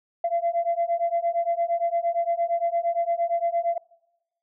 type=beating tone pair; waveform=sine; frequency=678 / 686.7 Hz; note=E5 / F5; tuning=+49 / -29 cents; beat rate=8.7 Hz; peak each=-24 dBFS; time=0.24-3.78 s; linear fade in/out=5 ms; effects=noise-tail reverb RT60 1.0 s tail -23 dB re dry + tanh soft clip ceiling -16 dBFS